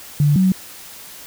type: tone pair in turn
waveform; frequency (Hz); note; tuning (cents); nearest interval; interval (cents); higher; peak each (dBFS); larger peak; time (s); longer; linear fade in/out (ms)
sine; 146.2 / 187.55; D3 / F#3; -7 / +24; major third; 431; second; -11; neither; 0.2-0.36 / 0.36-0.52; neither; 2
effects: white hiss -38 dBFS RMS until 1.26 s